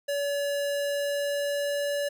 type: tone with pitch glide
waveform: square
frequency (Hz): 570 to 574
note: C#5 to D5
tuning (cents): +48 to -40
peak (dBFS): -27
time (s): 0.08-2.09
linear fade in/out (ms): 10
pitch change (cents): +12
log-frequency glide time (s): 0.69-1.95
effects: none